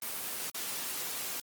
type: noise with dropouts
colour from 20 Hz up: white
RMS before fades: -37 dBFS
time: 0.02-1.4 s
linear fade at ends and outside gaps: 2 ms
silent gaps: 0.5-0.545 s
effects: high-pass 150 Hz 12 dB/octave + Opus 24 kbps